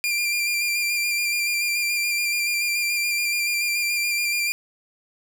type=tone with vibrato; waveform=sawtooth; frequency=2384 Hz; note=D7; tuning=25 cents sharp; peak=-18 dBFS; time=0.04-4.52 s; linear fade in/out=0 ms; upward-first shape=square; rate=7 Hz; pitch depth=20 cents each way; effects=none